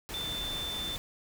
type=tone in noise; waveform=sine; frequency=3543 Hz; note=A7; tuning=11 cents sharp; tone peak=-34 dBFS; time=0.14-0.96 s; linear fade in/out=0 ms; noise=pink; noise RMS=-40 dBFS; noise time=0.09-0.98 s; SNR=+3 dB; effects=none